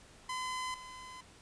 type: tone with level steps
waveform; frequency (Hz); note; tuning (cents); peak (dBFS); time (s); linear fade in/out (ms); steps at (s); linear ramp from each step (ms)
sawtooth; 1019; C6; -46; -32 / -43; 0.29-1.21; 5; 0.74; 2
effects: pink hiss -58 dBFS RMS until 1.41 s + resampled to 22050 Hz